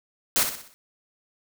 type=noise with echo; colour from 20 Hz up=white; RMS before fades=-21 dBFS; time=0.36-0.43 s; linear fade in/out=0 ms; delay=62 ms; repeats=5; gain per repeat=-7 dB; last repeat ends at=0.74 s; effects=none